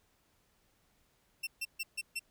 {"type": "tone bursts", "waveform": "sawtooth", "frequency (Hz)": 2700, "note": "E7", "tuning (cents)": 41, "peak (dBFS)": -31, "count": 5, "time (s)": [1.43, 2.195], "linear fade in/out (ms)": 10, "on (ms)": 41, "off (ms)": 140, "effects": ["pink hiss -72 dBFS RMS until 2.3 s"]}